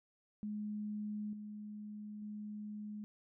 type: tone with level steps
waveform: sine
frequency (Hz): 210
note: G#3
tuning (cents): +19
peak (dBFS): -38 / -44 / -42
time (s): 0.43-3.04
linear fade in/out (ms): 0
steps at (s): 1.33 / 2.22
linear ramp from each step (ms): 2
effects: none